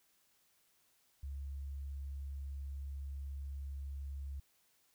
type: tone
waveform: sine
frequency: 69.3 Hz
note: C#2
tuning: in tune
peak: -40 dBFS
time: 1.23-4.4 s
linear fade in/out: 5 ms
effects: white hiss -73 dBFS RMS until 4.94 s